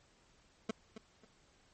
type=tone with echo; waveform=25% pulse; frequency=220 Hz; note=A3; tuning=in tune; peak=-29 dBFS; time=0.69-0.71 s; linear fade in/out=5 ms; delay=270 ms; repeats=2; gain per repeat=-12 dB; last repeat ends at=1.25 s; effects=pink hiss -68 dBFS RMS until 1.73 s + MP3 32 kbps